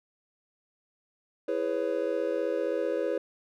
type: chord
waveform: triangle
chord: C# minor seventh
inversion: first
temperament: just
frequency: 332.6 / 415.8 / 498.9 / 554.4 Hz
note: E4 / G#4 / B4 / C#5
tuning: +16 / +2 / +17 / 0 cents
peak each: -32 / -31 / -29 / -30 dBFS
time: 1.48-3.18 s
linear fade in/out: 5 ms
effects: none